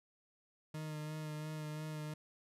40% pulse tone with vibrato, 153.6 Hz, D#3, 22 cents flat, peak -40 dBFS, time 0.74-2.14 s, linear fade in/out 5 ms, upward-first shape sine, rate 2.9 Hz, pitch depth 22 cents each way, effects resampled to 32000 Hz

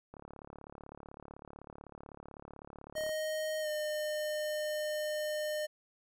click train, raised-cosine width 1 ms, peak -34 dBFS, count 107, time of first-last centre 0.14-3.093 s, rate 35.9 Hz
square tone with pitch glide, 622.3 to 607.4 Hz, D#5 to D#5, 0 to -42 cents, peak -34 dBFS, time 2.95-5.67 s, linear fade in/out 20 ms, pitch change -42 cents, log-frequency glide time 3.61-3.68 s
effects none

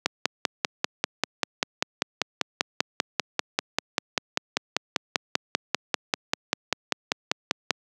click train, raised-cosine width 0.2 ms, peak -3 dBFS, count 40, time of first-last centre 0.06-7.707 s, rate 5.1 Hz, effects high-pass 200 Hz 12 dB/octave

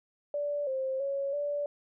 sine tone with pitch steps, 581 / 528 / 554 / 580 Hz, D5 / C5 / C#5 / D5, -19 / +16 / -1 / -22 cents, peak -29 dBFS, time 0.34-1.66 s, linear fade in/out 2 ms, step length 330 ms, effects none

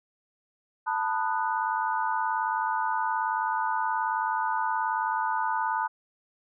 sine chord, B dominant seventh, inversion third, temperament just, 889 / 987.8 / 1234.7 / 1481.6 Hz, A5 / B5 / D#6 / F#6, +18 / 0 / -14 / +2 cents, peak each -28 / -30 / -34 / -33 dBFS, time 0.86-5.88 s, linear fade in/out 20 ms, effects none

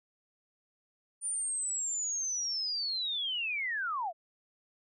sine linear sweep, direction down, 9360 to 622.3 Hz, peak -31 dBFS, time 1.21-4.13 s, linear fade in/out 50 ms, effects none

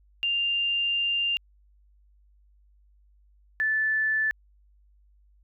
sine tone pair in turn, 2794 / 1750.2 Hz, F7 / A6, 0 / -10 cents, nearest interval minor sixth, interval 810 cents, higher first, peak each -23 / -22 dBFS, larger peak second, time 0.23-1.37 / 3.6-4.31 s, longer first, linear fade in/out 0 ms, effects added 50 Hz sine -57 dBFS peak until 5.43 s

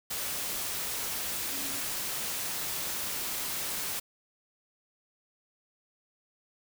sine tone in noise, 277.2 Hz, C#4, in tune, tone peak -45 dBFS, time 1.51-1.8 s, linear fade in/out 10 ms, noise white, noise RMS -34 dBFS, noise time 0.1-4 s, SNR -14 dB, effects none

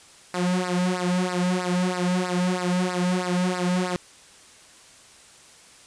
sawtooth tone with flanger, 180.6 Hz, F#3, 42 cents flat, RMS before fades -24 dBFS, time 0.34-3.96 s, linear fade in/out 0 ms, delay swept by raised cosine 0.3 to 2.9 ms, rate 3.1 Hz, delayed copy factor -0.9, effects white hiss -50 dBFS RMS until 5.86 s + resampled to 22050 Hz

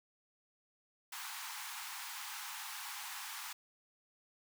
pink high-pass noise, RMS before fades -45 dBFS, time 1.12-3.53 s, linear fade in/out 5 ms, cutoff 800 Hz, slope 96 dB/octave, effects none

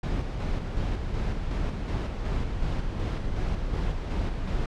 brown noise with tremolo, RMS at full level -27 dBFS, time 0.03-4.66 s, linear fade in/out 5 ms, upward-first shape square, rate 2.7 Hz, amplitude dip 35%, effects low-pass 5000 Hz 12 dB/octave

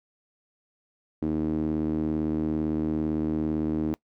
sawtooth tone with band-pass filter, 77.78 Hz, D#2, in tune, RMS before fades -27 dBFS, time 1.22-3.94 s, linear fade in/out 0 ms, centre 290 Hz, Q 4.1, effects noise-tail reverb RT60 0.1 s tail -23 dB re dry

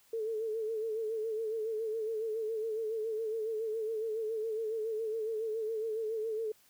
sine tone with vibrato, 441.4 Hz, A4, 5 cents sharp, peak -32 dBFS, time 0.13-6.52 s, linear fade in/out 5 ms, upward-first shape sine, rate 7.2 Hz, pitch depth 59 cents each way, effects white hiss -65 dBFS RMS until 6.69 s

